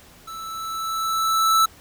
square tone with level ramp, 1317 Hz, E6, 2 cents flat, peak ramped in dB -34 to -14 dBFS, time 0.27-1.66 s, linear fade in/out 10 ms, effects pink hiss -49 dBFS RMS until 1.8 s

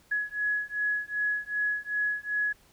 sine beating tone pair, 1683 / 1685.6 Hz, G#6 / G#6, +23 / +25 cents, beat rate 2.6 Hz, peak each -30 dBFS, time 0.11-2.53 s, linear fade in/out 10 ms, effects pink hiss -61 dBFS RMS until 2.72 s

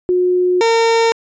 sine / 30% pulse tone pair in turn, 361.6 / 457.1 Hz, F#4 / A#4, -40 / -34 cents, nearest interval major third, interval 406 cents, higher second, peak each -11 / -8 dBFS, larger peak second, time 0.09-0.61 / 0.61-1.12 s, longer first, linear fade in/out 0 ms, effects resampled to 16000 Hz

